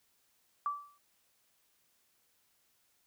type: tone with exponential decay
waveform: sine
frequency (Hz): 1160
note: D6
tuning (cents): -22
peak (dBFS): -28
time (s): 0.66-0.98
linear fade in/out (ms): 1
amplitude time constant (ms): 69
effects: white hiss -73 dBFS RMS until 3.06 s